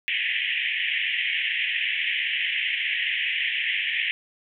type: band-pass noise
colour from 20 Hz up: pink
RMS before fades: -26 dBFS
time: 0.08-4.11 s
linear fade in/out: 0 ms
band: 1800 to 3200 Hz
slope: 96 dB/octave
effects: none